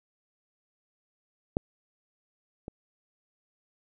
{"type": "clicks", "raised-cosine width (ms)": 2, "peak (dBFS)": [-12, -24], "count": 2, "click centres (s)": [1.569, 2.681], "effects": []}